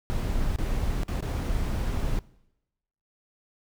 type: noise with dropouts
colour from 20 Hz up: brown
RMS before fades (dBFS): -27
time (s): 0.1-2.19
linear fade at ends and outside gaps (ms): 0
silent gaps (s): 0.559-0.586 / 1.033-1.082 / 1.206-1.225
effects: noise-tail reverb RT60 0.9 s tail -22 dB re dry